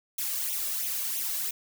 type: noise with flanger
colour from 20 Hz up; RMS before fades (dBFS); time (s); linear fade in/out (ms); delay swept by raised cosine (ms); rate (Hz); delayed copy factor
blue; -31; 0.18-1.51; 5; 0.31 to 1.81; 3; +0.7
effects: none